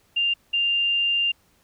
sine tone bursts at uneven times, 2794 Hz, F7, in tune, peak -19 dBFS, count 2, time 0.16-0.34 / 0.53-1.32 s, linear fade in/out 10 ms, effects pink hiss -62 dBFS RMS until 1.63 s

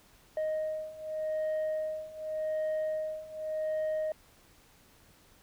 sine beating tone pair, 622.3 / 623.16 Hz, D#5 / D#5, 0 / +3 cents, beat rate 0.86 Hz, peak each -33 / -31 dBFS, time 0.37-4.12 s, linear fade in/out 2 ms, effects tanh soft clip ceiling -28 dBFS + pink hiss -61 dBFS RMS until 5.42 s

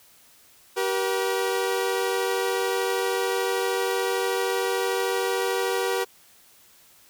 sawtooth tone pair together, 385.1 / 478.4 Hz, G4 / A#4, -31 / +45 cents, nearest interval major third, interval 376 cents, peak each -22 dBFS, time 0.76-6.05 s, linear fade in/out 20 ms, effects white hiss -55 dBFS RMS until 7.09 s

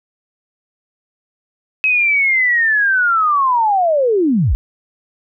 sine linear sweep, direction down, 2564 to 39.19 Hz, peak -11 dBFS, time 1.84-4.55 s, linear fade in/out 0 ms, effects none

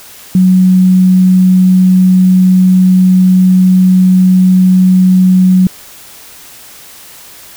sine tone, 185 Hz, F#3, in tune, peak -3 dBFS, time 0.35-5.67 s, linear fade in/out 2 ms, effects white hiss -34 dBFS RMS until 7.56 s

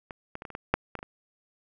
clicks, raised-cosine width 0.5 ms, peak -23 / -21 / -24 / -23 / -28 / -19 / -6 / -18 / -28 / -24 dBFS, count 10, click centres 0.108 / 0.354 / 0.421 / 0.452 / 0.503 / 0.551 / 0.74 / 0.953 / 0.99 / 1.029 s, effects none

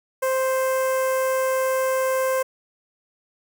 sawtooth tone with notch filter, 523.3 Hz, C5, in tune, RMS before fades -22 dBFS, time 0.22-2.43 s, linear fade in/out 10 ms, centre 3900 Hz, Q 0.56, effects none

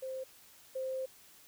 sine tone pair in turn, 523.3 / 523.3 Hz, C5 / C5, 0 / 0 cents, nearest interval unison, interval 0 cents, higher neither, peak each -37 / -34 dBFS, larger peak second, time 0.02-0.24 / 0.75-1.06 s, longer second, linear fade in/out 10 ms, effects white hiss -59 dBFS RMS until 1.47 s

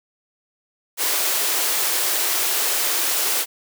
white high-pass noise, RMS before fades -21 dBFS, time 0.97-3.46 s, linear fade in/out 50 ms, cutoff 310 Hz, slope 48 dB/octave, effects none

